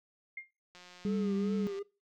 sine tone with exponential decay, 2120 Hz, C7, 22 cents sharp, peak -36 dBFS, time 0.37-0.51 s, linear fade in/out 5 ms, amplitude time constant 30 ms
click train, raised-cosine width 0.2 ms, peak -36 dBFS, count 187, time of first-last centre 0.75-1.789 s, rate 179 Hz
sine tone, 197.3 Hz, G3, 11 cents sharp, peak -30 dBFS, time 1.05-1.67 s, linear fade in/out 0 ms
triangle tone with vibrato, 415.3 Hz, G#4, in tune, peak -34 dBFS, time 1.05-1.83 s, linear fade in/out 10 ms, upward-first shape triangle, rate 2.5 Hz, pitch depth 110 cents each way
effects noise-tail reverb RT60 0.3 s tail -22 dB re dry

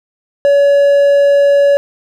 triangle tone, 566 Hz, C#5, 36 cents sharp, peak -4 dBFS, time 0.45-1.77 s, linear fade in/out 0 ms, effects none

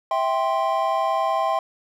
triangle chord, C major, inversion first, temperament just, 654.1 / 784.9 / 1046.5 Hz, E5 / G5 / C6, -14 / +2 / 0 cents, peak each -22 dBFS, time 0.11-1.59 s, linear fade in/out 2 ms, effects none

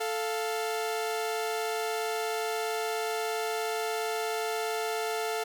sawtooth tone pair together, 440 / 698.5 Hz, A4 / F5, 0 / 0 cents, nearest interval minor sixth, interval 800 cents, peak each -27 / -30 dBFS, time 0-5.44 s, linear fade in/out 10 ms, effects none

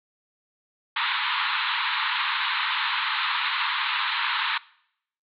pink band-pass noise, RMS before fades -26 dBFS, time 0.96-4.58 s, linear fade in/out 5 ms, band 890 to 4100 Hz, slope 96 dB/octave, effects noise-tail reverb RT60 0.7 s tail -22 dB re dry

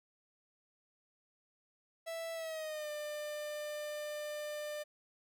45% pulse tone with pitch glide, 659.3 to 597.6 Hz, E5 to D5, 0 to +30 cents, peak -39 dBFS, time 2.06-4.84 s, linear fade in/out 20 ms, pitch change -170 cents, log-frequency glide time 2.34-2.9 s, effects none

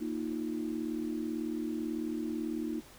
sine chord, Bb suspended fourth, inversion none, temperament equal, 233.1 / 311.1 / 349.2 Hz, Bb3 / Eb4 / F4, 0 / 0 / 0 cents, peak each -37 / -35 / -40 dBFS, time 0-2.81 s, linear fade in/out 20 ms, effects pink hiss -55 dBFS RMS until 2.98 s

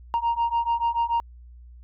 sine beating tone pair, 930 / 936.9 Hz, A#5 / A#5, -4 / +8 cents, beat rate 6.9 Hz, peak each -23 / -22 dBFS, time 0.14-1.2 s, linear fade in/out 0 ms, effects tanh soft clip ceiling -18 dBFS + added 60 Hz sine -43 dBFS peak until 1.83 s

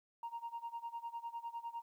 sine tone with tremolo, 932.3 Hz, A#5, in tune, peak -37 dBFS, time 0.23-1.82 s, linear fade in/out 2 ms, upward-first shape sine, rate 9.9 Hz, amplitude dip 90%, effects tanh soft clip ceiling -37 dBFS + 12-bit

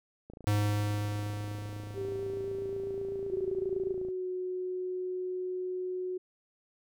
click train, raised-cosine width 2 ms, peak -33 dBFS, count 107, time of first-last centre 0.3-4.086 s, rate 28 Hz
square tone with exponential decay, 103.83 Hz, G#2, in tune, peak -25 dBFS, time 0.47-4.11 s, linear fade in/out 0 ms, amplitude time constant 790 ms
sine tone with vibrato, 392 Hz, G4, in tune, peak -33 dBFS, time 1.94-3.97 s, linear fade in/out 50 ms, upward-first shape square, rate 7.8 Hz, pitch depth 11 cents each way
sine tone with pitch glide, 371.2 to 366.9 Hz, F#4 to F#4, +6 to -15 cents, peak -32 dBFS, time 3.3-6.18 s, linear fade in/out 10 ms, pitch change -21 cents, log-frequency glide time 4.11-4.28 s
effects none

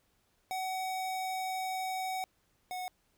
square tone pair in turn, 752 / 734 Hz, F#5 / F#5, +28 / -14 cents, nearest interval unison, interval 42 cents, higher first, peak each -34 / -37 dBFS, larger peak first, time 0.51-2.24 / 2.71-2.88 s, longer first, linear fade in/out 0 ms, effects pink hiss -73 dBFS RMS until 3.17 s

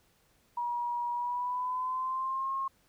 sine tone with pitch glide, 959 to 1076.4 Hz, A#5 to C6, +49 to +49 cents, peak -30 dBFS, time 0.57-2.68 s, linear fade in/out 5 ms, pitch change +200 cents, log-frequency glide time 1.12-2.52 s, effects pink hiss -68 dBFS RMS until 2.88 s

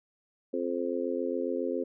harmonic tone, 87.31 Hz, F2, in tune, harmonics 3 / 4 / 5 / 6, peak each -34 / -34 / -34 / -34 dBFS, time 0.53-1.84 s, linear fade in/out 10 ms, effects none

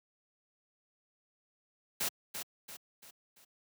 white noise with echo, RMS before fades -33 dBFS, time 2-2.09 s, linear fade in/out 10 ms, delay 340 ms, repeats 4, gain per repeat -7 dB, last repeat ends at 3.45 s, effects high-pass 100 Hz 12 dB/octave

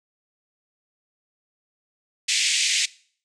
pink band-pass noise, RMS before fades -22 dBFS, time 2.28-2.86 s, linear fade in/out 10 ms, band 2100 to 8400 Hz, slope 48 dB/octave, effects noise-tail reverb RT60 0.5 s tail -21 dB re dry

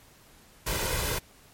pink noise with comb filter, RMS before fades -29 dBFS, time 0.66-1.19 s, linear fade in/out 10 ms, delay 2 ms, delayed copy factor +0.55, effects pink hiss -56 dBFS RMS until 1.53 s + MP3 64 kbps

